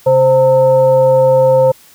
sine tone with frequency modulation, 523.3 Hz, C5, in tune, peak -6 dBFS, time 0.06-1.72 s, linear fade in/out 10 ms, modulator 388 Hz, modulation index 0.51, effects white hiss -44 dBFS RMS until 1.94 s

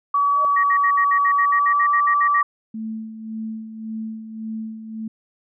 sine tone with pitch glide, 1139 to 1159.6 Hz, C#6 to D6, +47 to -22 cents, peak -15 dBFS, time 0.14-2.43 s, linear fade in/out 5 ms, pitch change +31 cents, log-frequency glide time 1.34-1.87 s
sine tone with exponential growth, 617 Hz, D#5, 15 cents flat, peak -24 dBFS, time 0.27-0.45 s, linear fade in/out 0 ms, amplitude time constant 37 ms
sine tone bursts, 1881 Hz, A#6, 15 cents sharp, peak -19 dBFS, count 14, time 0.56-2.417 s, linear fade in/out 10 ms, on 76 ms, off 61 ms
sine tone with tremolo, 220.7 Hz, A3, 5 cents sharp, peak -25 dBFS, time 2.74-5.08 s, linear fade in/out 5 ms, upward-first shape sine, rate 1.8 Hz, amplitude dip 60%
effects none

